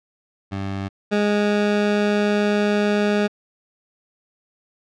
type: tone pair in turn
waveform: 20% pulse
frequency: 97.7 / 207 Hz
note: G2 / G#3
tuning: -5 / -5 cents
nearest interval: octave + minor second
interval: 1300 cents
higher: second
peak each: -20 / -12 dBFS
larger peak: second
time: 0.51-0.89 / 1.11-3.28 s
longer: second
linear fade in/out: 20 ms
effects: low-pass 4000 Hz 12 dB/octave